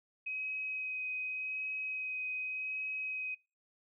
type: tone with vibrato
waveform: sine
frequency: 2528 Hz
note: D#7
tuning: 27 cents sharp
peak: -35 dBFS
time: 0.26-3.35 s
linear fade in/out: 10 ms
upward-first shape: sine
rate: 0.86 Hz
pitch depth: 10 cents each way
effects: noise-tail reverb RT60 0.3 s tail -26 dB re dry